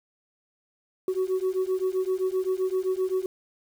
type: beating tone pair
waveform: sine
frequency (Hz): 370.4 / 378.1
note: F#4 / F#4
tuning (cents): +2 / +38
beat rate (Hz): 7.7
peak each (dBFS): -25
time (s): 1.08-3.26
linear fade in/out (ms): 2
effects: tanh soft clip ceiling -20 dBFS + 8-bit